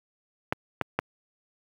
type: clicks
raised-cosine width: 0.5 ms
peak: -9 dBFS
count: 3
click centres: 0.525 / 0.813 / 0.99 s
effects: high-pass 80 Hz 12 dB/octave + 8-bit